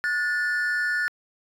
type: tone pair together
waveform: triangle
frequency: 1452.3 / 1760 Hz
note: F#6 / A6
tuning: -33 / 0 cents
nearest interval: minor third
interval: 333 cents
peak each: -23 dBFS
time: 0.04-1.08 s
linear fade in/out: 0 ms
effects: tanh soft clip ceiling -14 dBFS